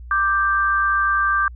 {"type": "tone pair together", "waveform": "sine", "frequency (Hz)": [1178.4, 1573], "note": ["D6", "G6"], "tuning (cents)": [6, 6], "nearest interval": "perfect fourth", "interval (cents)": 500, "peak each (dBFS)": [-18, -19], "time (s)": [0.11, 1.48], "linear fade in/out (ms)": 2, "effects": ["added 60 Hz sine -34 dBFS peak until 1.55 s"]}